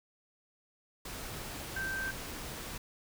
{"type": "tone in noise", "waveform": "sine", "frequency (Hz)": 1563, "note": "G6", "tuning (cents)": -6, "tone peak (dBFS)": -34, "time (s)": [1.76, 2.11], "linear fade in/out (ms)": 5, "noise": "pink", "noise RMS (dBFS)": -42, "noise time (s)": [1.05, 2.78], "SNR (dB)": 5, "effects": []}